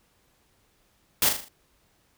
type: noise with echo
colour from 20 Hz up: white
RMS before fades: -21 dBFS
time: 1.22-1.29 s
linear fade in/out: 2 ms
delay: 39 ms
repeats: 5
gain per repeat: -6 dB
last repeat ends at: 1.485 s
effects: pink hiss -66 dBFS RMS until 2.17 s